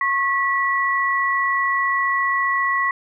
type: tone pair together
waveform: sine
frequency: 1093 / 1947.5 Hz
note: C#6 / B6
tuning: -25 / -25 cents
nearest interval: minor seventh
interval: 1000 cents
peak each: -20 dBFS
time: 0.01-2.91 s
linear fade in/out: 2 ms
effects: none